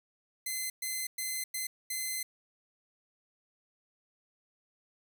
5% pulse tone bursts at uneven times, 2055 Hz, C7, 32 cents flat, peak -23 dBFS, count 5, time 0.46-0.7 / 0.82-1.07 / 1.18-1.44 / 1.54-1.67 / 1.9-2.23 s, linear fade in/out 5 ms, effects none

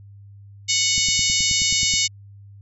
harmonic tone, 738 Hz, F#5, 5 cents flat, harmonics 3 / 4 / 5 / 6 / 7 / 8 / 9 / 10, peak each -26 / -26 / -26 / -26 / -26 / -26 / -26 / -26 dBFS, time 0.68-2.08 s, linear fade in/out 20 ms
click train, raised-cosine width 5 ms, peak -20 dBFS, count 10, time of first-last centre 0.98-1.938 s, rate 9.39 Hz
effects added 100 Hz sine -41 dBFS peak until 2.61 s

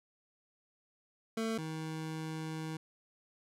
25% pulse tone pair in turn, 224.1 / 158.5 Hz, A3 / D#3, +32 / +32 cents, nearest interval tritone, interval 600 cents, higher first, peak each -29 / -34 dBFS, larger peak first, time 1.37-1.58 / 1.58-2.77 s, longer second, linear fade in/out 5 ms, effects low-pass 11000 Hz 12 dB/octave

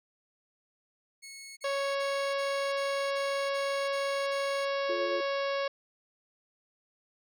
15% pulse tone bursts, 2191 Hz, C#7, 21 cents flat, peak -38 dBFS, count 9, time 1.22-4.658 s, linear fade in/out 20 ms, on 350 ms, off 36 ms
harmonic tone, 554.4 Hz, C#5, in tune, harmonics 1 / 2 / 3 / 4 / 5 / 6 / 7 / 8 / 9 / 10, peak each -30 / -36 / -40 / -42 / -44 / -46 / -47 / -48 / -49 / -50 dBFS, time 1.64-5.68 s, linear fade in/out 5 ms
sine chord, F augmented, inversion none, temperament just, 349.2 / 436.5 / 545.7 Hz, F4 / A4 / C#5, 0 / -14 / -27 cents, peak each -35 / -39 / -40 dBFS, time 4.89-5.21 s, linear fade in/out 5 ms
effects none

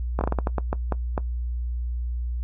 slowing click train, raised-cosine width 1 ms, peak -10 dBFS, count 11, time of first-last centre 0.19-1.178 s, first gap 21 ms, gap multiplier 1.32, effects noise-tail reverb RT60 0.1 s tail -19 dB re dry + added 60 Hz sine -25 dBFS peak until 2.43 s

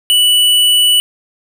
square tone, 2960 Hz, F#7, in tune, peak -8 dBFS, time 0.1-1 s, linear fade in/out 0 ms, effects none

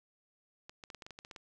clicks, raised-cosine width 0.2 ms, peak -30 dBFS, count 11, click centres 0.695 / 0.838 / 0.902 / 0.947 / 1.022 / 1.065 / 1.107 / 1.189 / 1.249 / 1.312 / 1.362 s, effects none

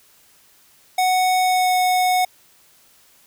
square tone with pitch glide, 740 to 734 Hz, F#5 to F#5, 0 to -14 cents, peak -16 dBFS, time 0.98-2.25 s, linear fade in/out 5 ms, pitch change -14 cents, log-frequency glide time 1.4-1.74 s, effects white hiss -54 dBFS RMS until 3.26 s

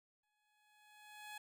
15% pulse tone with exponential growth, 843 Hz, G#5, 26 cents sharp, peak -40 dBFS, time 0.23-1.38 s, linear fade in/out 5 ms, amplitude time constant 250 ms, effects none

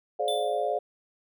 sine chord, D half-diminished seventh, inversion second, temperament just, 422.9 / 528.6 / 587.3 / 704.8 Hz, Ab4 / C5 / D5 / F5, +31 / +18 / 0 / +16 cents, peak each -32 / -32 / -30 / -29 dBFS, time 0.19-0.79 s, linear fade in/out 10 ms
square tone with exponential decay, 3520 Hz, A7, in tune, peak -29 dBFS, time 0.28-0.79 s, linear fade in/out 1 ms, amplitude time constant 110 ms
effects none

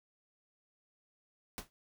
pink noise with exponential decay, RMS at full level -38 dBFS, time 1.58-1.7 s, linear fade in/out 0 ms, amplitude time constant 24 ms, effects none

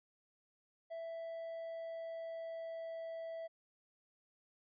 triangle tone with pitch glide, 661 to 657.2 Hz, E5 to E5, +5 to -5 cents, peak -40 dBFS, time 0.9-3.48 s, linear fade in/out 20 ms, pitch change -10 cents, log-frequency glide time 1-3.03 s, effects resampled to 11025 Hz

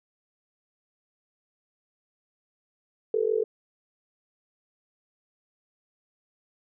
sine tone with amplitude modulation, 440 Hz, A4, in tune, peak -18 dBFS, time 3.14-3.44 s, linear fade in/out 2 ms, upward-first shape sine, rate 46.5 Hz, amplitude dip 95%, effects none

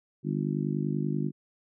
harmonic tone, 50.2 Hz, G1, 42 cents sharp, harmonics 3 / 4 / 5 / 6 / 7, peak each -30 / -32 / -34 / -36 / -37 dBFS, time 0.23-1.32 s, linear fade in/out 50 ms, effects none

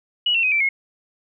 sine tone with pitch steps, 2925 / 2713 / 2517 / 2335 / 2166 Hz, F#7 / E7 / D#7 / D7 / C#7, -21 / +49 / +19 / -11 / -41 cents, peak -16 dBFS, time 0.26-0.69 s, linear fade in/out 5 ms, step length 86 ms, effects none

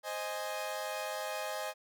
sawtooth chord, Ab major, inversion first, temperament equal, 523.3 / 622.3 / 830.6 Hz, C5 / Eb5 / Ab5, 0 / 0 / 0 cents, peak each -38 / -35 / -37 dBFS, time 0.03-1.74 s, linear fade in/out 50 ms, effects none

